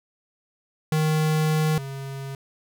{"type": "tone pair in turn", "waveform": "square", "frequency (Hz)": [155.56, 136.41], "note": ["D#3", "C#3"], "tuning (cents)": [0, -27], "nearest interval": "major second", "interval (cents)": 227, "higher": "first", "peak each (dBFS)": [-20, -32], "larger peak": "first", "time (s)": [[0.92, 1.78], [1.78, 2.35]], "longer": "first", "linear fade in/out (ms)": 2, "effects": []}